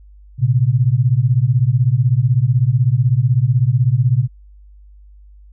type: beating tone pair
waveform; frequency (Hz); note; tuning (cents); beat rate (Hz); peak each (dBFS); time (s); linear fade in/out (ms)
sine; 116.54 / 132.54; A#2 / C3; 0 / +23; 16; -14; 0.38-4.28; 50
effects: added 50 Hz sine -40 dBFS peak until 5.52 s